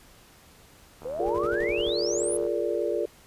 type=click train; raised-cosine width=1 ms; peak=-30 dBFS; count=112; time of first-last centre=1.02-2.465 s; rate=76.8 Hz
type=exponential sweep; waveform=sine; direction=up; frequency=480 to 10980 Hz; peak=-30 dBFS; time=1.05-2.37 s; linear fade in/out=5 ms
type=chord; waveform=sine; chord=Bb dominant seventh; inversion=second; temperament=just; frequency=349.6 / 419.5 / 466.2 / 582.7 Hz; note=F4 / Ab4 / Bb4 / D5; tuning=+2 / +17 / 0 / -14 cents; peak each=-30 dBFS; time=1.19-3.06 s; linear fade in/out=10 ms
type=noise bursts; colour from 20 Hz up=brown; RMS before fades=-38 dBFS; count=8; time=1.26-1.897 s; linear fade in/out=0 ms; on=35 ms; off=51 ms
effects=pink hiss -54 dBFS RMS until 3.26 s + resampled to 32000 Hz